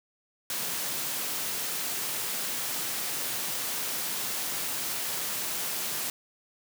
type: high-pass noise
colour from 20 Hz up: white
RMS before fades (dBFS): -32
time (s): 0.5-6.1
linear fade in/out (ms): 2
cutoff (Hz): 110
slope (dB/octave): 48
effects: none